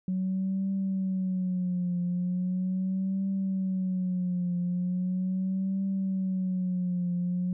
sine tone with vibrato, 185 Hz, F#3, in tune, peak -25 dBFS, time 0.08-7.53 s, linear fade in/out 2 ms, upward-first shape triangle, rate 0.39 Hz, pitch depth 86 cents each way, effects tanh soft clip ceiling -22 dBFS

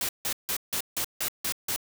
white noise bursts, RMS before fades -29 dBFS, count 8, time 0.01-1.762 s, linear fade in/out 2 ms, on 79 ms, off 160 ms, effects none

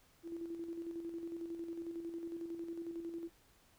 sine tone with tremolo, 335.6 Hz, E4, 31 cents sharp, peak -39 dBFS, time 0.23-3.3 s, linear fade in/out 50 ms, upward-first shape square, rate 11 Hz, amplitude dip 45%, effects pink hiss -68 dBFS RMS until 3.78 s

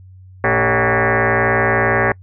sine tone with frequency modulation, 622.3 Hz, D#5, in tune, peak -12 dBFS, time 0.44-2.12 s, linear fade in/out 2 ms, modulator 169 Hz, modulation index 8, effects noise-tail reverb RT60 0.1 s tail -26 dB re dry + added 93 Hz sine -38 dBFS peak until 2.22 s

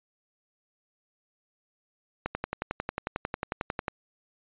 click train, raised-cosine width 0.5 ms, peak -14 dBFS, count 19, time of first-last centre 2.26-3.882 s, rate 11.1 Hz, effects resampled to 8000 Hz

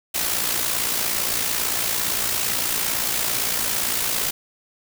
white noise with amplitude modulation, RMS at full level -21 dBFS, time 0.14-4.31 s, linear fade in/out 10 ms, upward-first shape sine, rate 57.7 Hz, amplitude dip 50%, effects none

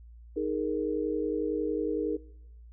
sine chord, D# suspended fourth, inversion none, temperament equal, 311.1 / 415.3 / 466.2 Hz, D#4 / G#4 / A#4, 0 / 0 / 0 cents, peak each -32 / -32 / -32 dBFS, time 0.36-2.17 s, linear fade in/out 10 ms, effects noise-tail reverb RT60 0.9 s tail -23 dB re dry + added 58 Hz sine -47 dBFS peak until 2.72 s

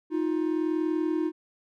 triangle tone pair together, 314 / 354.5 Hz, D#4 / F4, +16 / +26 cents, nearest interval major second, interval 210 cents, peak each -24 / -27 dBFS, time 0.1-1.32 s, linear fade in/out 50 ms, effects none

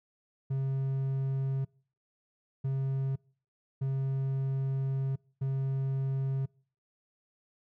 triangle tone bursts at uneven times, 134.7 Hz, C#3, 49 cents flat, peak -26 dBFS, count 4, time 0.5-1.65 / 2.64-3.16 / 3.81-5.16 / 5.41-6.46 s, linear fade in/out 10 ms, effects noise-tail reverb RT60 0.5 s tail -26 dB re dry

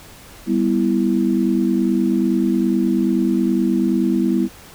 sine chord, E minor, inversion first, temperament just, 197.78 / 247.2 / 329.6 Hz, G3 / B3 / E4, +16 / +2 / 0 cents, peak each -19 dBFS, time 0.46-4.49 s, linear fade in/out 50 ms, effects pink hiss -42 dBFS RMS until 4.74 s

